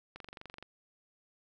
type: click train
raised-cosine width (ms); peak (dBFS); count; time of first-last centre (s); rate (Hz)
0.3; -30; 12; 0.16-0.626; 23.6
effects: none